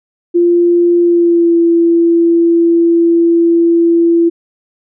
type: tone with pitch glide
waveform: sine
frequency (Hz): 346.5 to 337.2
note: F4 to E4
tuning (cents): -14 to +39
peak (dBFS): -6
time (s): 0.34-4.3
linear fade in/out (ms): 20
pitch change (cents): -47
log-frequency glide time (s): 1-1.57
effects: none